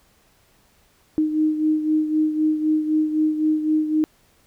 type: beating tone pair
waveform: sine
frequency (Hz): 308.8 / 312.7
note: D#4 / D#4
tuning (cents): -13 / +9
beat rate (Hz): 3.9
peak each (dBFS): -18 / -25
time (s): 1.18-4.04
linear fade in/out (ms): 0
effects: pink hiss -59 dBFS RMS until 4.46 s